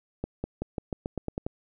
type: accelerating click train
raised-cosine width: 2 ms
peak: -17 dBFS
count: 10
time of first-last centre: 0.24-1.465 s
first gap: 200 ms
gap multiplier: 0.9
effects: none